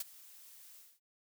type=noise with ADSR envelope; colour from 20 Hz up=blue; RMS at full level=-36 dBFS; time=0-1 s; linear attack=4 ms; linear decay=25 ms; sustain=-20 dB; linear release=220 ms; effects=none